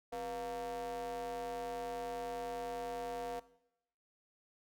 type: ring-modulated tone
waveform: square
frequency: 110 Hz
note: A2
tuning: in tune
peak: -37 dBFS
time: 0.12-3.4 s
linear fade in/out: 10 ms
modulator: 595 Hz
effects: noise-tail reverb RT60 0.8 s tail -18 dB re dry